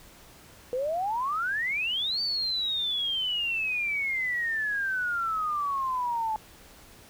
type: exponential two-way sweep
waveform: sine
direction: up then down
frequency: 484.9 to 4604 to 861 Hz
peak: -26 dBFS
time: 0.73-6.36 s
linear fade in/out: 0 ms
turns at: 2.21 s
effects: pink hiss -52 dBFS RMS until 7.09 s